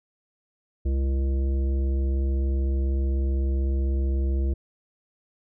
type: harmonic tone with a mistuned harmonic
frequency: 67.9 Hz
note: C#2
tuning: 35 cents flat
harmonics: 1 / 3 / 5 / 7 / 9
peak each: -21 / -37 / -35 / -44 / -48 dBFS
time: 0.85-4.54 s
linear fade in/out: 10 ms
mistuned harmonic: 1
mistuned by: -35 cents
effects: none